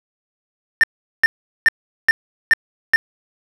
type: tone bursts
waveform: triangle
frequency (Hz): 1800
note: A6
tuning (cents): +39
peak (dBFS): -6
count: 6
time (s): 0.81-2.96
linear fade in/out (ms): 0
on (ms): 25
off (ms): 400
effects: 7-bit